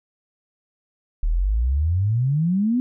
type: exponential sweep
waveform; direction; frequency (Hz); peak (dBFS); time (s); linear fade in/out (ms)
sine; up; 36.67 to 256.7; -17; 1.23-2.8; 0
effects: none